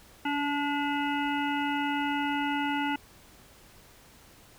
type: harmonic tone with a mistuned harmonic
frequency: 288.9 Hz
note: D4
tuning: 28 cents flat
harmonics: 1 / 3 / 5 / 7 / 9 / 10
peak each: -30 / -31 / -35 / -38 / -40 / -40 dBFS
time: 0.25-2.96 s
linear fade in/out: 5 ms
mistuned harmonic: 1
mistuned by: -19 cents
effects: pink hiss -55 dBFS RMS until 4.58 s